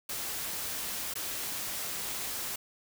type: noise with dropouts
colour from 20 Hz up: white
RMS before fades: -36 dBFS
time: 0.09-2.56 s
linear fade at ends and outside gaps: 5 ms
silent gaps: 1.139-1.154 s
effects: none